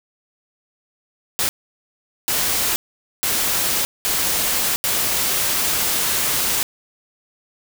white noise bursts at uneven times, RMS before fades -20 dBFS, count 5, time 1.39-1.49 / 2.28-2.76 / 3.23-3.85 / 4.05-4.76 / 4.84-6.63 s, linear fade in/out 0 ms, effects none

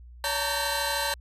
sawtooth tone cluster, 567 / 892 / 925 / 1556 / 4058 Hz, C#5 / A5 / A#5 / G6 / B7, +39 / +23 / -14 / -13 / +46 cents, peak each -29 dBFS, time 0.24-1.14 s, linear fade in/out 2 ms, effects added 60 Hz sine -44 dBFS peak until 1.2 s + resampled to 32000 Hz

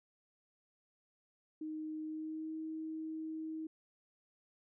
sine tone with pitch glide, 311.1 to 316.9 Hz, D#4 to D#4, 0 to +32 cents, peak -39 dBFS, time 1.61-3.67 s, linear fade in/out 5 ms, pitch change +32 cents, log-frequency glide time 2.03-2.55 s, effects none

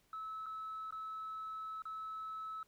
sine tone with dropouts, 1300 Hz, E6, 24 cents flat, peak -40 dBFS, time 0.13-2.63 s, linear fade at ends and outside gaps 2 ms, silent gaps 0.46-0.464 / 0.908-0.924 / 1.821-1.854 s, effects tanh soft clip ceiling -38 dBFS + pink hiss -73 dBFS RMS until 2.67 s

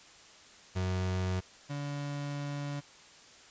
35% pulse tone pair in turn, 92.5 / 143.54 Hz, F#2 / D3, 0 / -39 cents, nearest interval minor sixth, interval 761 cents, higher second, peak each -28 / -33 dBFS, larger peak first, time 0.75-1.41 / 1.69-2.81 s, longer second, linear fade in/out 20 ms, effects white hiss -55 dBFS RMS until 3.5 s + resampled to 16000 Hz

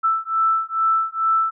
sine beating tone pair, 1322 / 1324.3 Hz, E6 / E6, +5 / +8 cents, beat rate 2.3 Hz, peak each -20 dBFS, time 0.03-1.51 s, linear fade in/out 20 ms, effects none

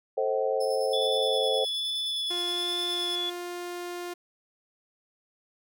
sine chord, A diminished seventh, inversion none, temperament just, 440 / 528 / 633.6 / 760.3 Hz, A4 / C5 / Eb5 / Gb5, 0 / +16 / +31 / +47 cents, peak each -29 / -27 / -33 / -33 dBFS, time 0.17-1.65 s, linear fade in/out 10 ms
sawtooth tone with tremolo, 5250 Hz, E8, 8 cents flat, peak -34 dBFS, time 0.6-3.16 s, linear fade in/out 10 ms, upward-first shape square, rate 9.6 Hz, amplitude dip 40%
sine tone with vibrato, 3445 Hz, A7, 37 cents flat, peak -28 dBFS, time 0.93-3.3 s, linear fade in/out 5 ms, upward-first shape sine, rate 1.2 Hz, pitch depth 12 cents each way
sawtooth tone, 352.2 Hz, F4, 15 cents sharp, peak -30 dBFS, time 2.3-4.14 s, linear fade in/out 10 ms
effects none

